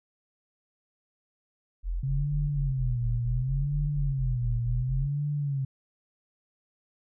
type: tone bursts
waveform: sine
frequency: 43 Hz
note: F1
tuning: 26 cents flat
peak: -27 dBFS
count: 14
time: 1.83-5.082 s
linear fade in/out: 50 ms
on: 210 ms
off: 24 ms
type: tone with vibrato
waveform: sine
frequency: 131.5 Hz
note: C3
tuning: 9 cents sharp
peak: -26 dBFS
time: 2.03-5.65 s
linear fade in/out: 5 ms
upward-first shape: sine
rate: 0.69 Hz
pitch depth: 190 cents each way
effects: none